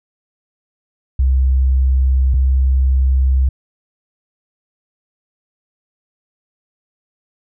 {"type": "tone pair in turn", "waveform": "sine", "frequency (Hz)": [65.41, 65.67], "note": ["C2", "C2"], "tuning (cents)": [0, 7], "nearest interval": "unison", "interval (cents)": 7, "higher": "second", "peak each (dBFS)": -10, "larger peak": "neither", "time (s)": [[1.19, 2.34], [2.34, 3.49]], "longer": "neither", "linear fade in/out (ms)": 5, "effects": []}